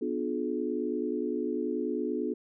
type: chord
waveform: sine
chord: B diminished seventh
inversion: none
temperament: just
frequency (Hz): 246.9 / 296.3 / 355.6 / 426.7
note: B3 / D4 / F4 / Ab4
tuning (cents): 0 / +15 / +31 / +47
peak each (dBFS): -34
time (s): 0.01-2.34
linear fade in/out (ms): 10
effects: none